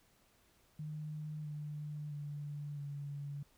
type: tone with pitch steps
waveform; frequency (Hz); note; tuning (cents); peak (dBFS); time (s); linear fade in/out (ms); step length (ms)
sine; 152.6 / 149.29 / 146.05 / 142.88; D#3 / D3 / D3 / D3; -33 / +29 / -9 / -47; -40; 0.79-3.43; 5; 660
effects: pink hiss -70 dBFS RMS until 3.57 s